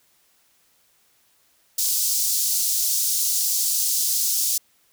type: high-pass noise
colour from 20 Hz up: pink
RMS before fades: -22 dBFS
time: 1.78-4.58 s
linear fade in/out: 5 ms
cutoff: 5100 Hz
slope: 24 dB/octave
effects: white hiss -62 dBFS RMS until 4.92 s